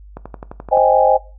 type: click train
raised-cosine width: 1 ms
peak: -16 dBFS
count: 8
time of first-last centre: 0.17-0.773 s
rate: 11.6 Hz
type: chord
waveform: sine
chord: Ab major seventh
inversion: first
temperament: equal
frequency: 523.3 / 622.3 / 784 / 830.6 Hz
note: C5 / Eb5 / G5 / Ab5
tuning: 0 / 0 / 0 / 0 cents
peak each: -15 dBFS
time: 0.71-1.18 s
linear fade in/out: 20 ms
effects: noise-tail reverb RT60 0.3 s tail -17 dB re dry + added 50 Hz sine -37 dBFS peak until 1.38 s